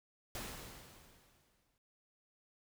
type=noise with exponential decay; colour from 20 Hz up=pink; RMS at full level=-42 dBFS; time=0.35-1.78 s; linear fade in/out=1 ms; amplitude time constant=310 ms; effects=none